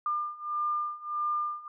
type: beating tone pair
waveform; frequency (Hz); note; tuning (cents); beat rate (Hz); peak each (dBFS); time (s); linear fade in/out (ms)
sine; 1200 / 1201.6; D6 / D6; +37 / +39; 1.6; -33 / -31; 0.06-1.68; 2
effects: none